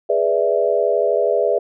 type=chord; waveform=sine; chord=E dominant seventh; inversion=first; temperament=equal; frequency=415.3 / 493.9 / 587.3 / 659.3 Hz; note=G#4 / B4 / D5 / E5; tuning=0 / 0 / 0 / 0 cents; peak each=-20 dBFS; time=0.09-1.59 s; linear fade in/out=10 ms; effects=none